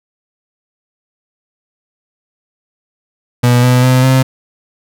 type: tone with pitch steps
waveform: 35% pulse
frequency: 122.3 / 125.16 / 128.08 / 131.08 Hz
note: B2 / B2 / C3 / C3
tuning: -16 / +24 / -37 / +4 cents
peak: -5 dBFS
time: 3.43-4.23 s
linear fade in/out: 10 ms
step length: 200 ms
effects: none